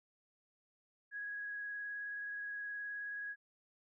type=tone with vibrato; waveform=sine; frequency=1661.2 Hz; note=G#6; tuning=in tune; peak=-40 dBFS; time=1.11-3.36 s; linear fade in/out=50 ms; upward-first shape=sine; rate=19 Hz; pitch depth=12 cents each way; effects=none